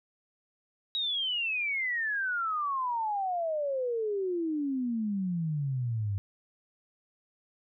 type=exponential sweep; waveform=sine; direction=down; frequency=3845 to 96.5 Hz; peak=-28 dBFS; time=0.95-6.18 s; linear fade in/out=0 ms; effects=none